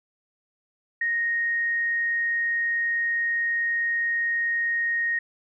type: tone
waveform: sine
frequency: 1864.7 Hz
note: A#6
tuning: in tune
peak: -22 dBFS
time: 1.01-5.19 s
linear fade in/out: 5 ms
effects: none